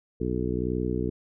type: harmonic tone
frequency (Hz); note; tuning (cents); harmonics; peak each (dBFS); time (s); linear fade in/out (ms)
61.74; B1; 0; 1 / 2 / 3 / 4 / 5 / 6 / 7; -33 / -33 / -33 / -33 / -33 / -33 / -33; 0.2-1.1; 10
effects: none